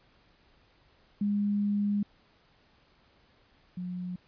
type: tone pair in turn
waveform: sine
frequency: 204.5 / 179.86 Hz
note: G#3 / F#3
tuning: -26 / -49 cents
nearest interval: major second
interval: 223 cents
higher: first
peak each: -25 / -33 dBFS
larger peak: first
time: 1.21-2.03 / 3.77-4.16 s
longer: first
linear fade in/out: 5 ms
effects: pink hiss -64 dBFS RMS until 4.27 s + resampled to 11025 Hz